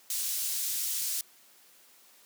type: high-pass noise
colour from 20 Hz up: pink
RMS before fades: -32 dBFS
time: 0.1-1.21 s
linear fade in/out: 2 ms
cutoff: 6200 Hz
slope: 12 dB/octave
effects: white hiss -59 dBFS RMS until 2.25 s + high-pass 200 Hz 12 dB/octave